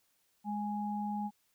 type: tone pair together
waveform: sine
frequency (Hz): 207.7 / 830.6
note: G#3 / G#5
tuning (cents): 0 / 0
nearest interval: 2 octaves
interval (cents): 2400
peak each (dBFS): -35 / -37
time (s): 0.44-1.31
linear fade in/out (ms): 50
effects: white hiss -74 dBFS RMS until 1.54 s